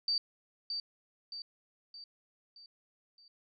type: tone with echo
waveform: sine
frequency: 4626 Hz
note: D8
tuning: 27 cents flat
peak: -28 dBFS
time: 0.08-0.18 s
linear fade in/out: 2 ms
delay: 620 ms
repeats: 5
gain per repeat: -6 dB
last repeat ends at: 3.28 s
effects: none